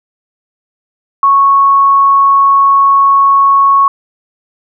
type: tone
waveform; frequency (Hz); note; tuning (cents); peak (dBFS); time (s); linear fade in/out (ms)
sine; 1105; C#6; -6; -4; 1.23-3.88; 2
effects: none